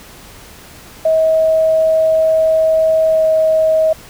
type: tone with pitch glide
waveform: sine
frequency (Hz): 639 to 635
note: D#5 to D#5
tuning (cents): +46 to +35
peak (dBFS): -9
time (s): 1.05-3.93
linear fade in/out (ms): 5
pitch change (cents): -11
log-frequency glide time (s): 3.08-3.25
effects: pink hiss -38 dBFS RMS until 4.09 s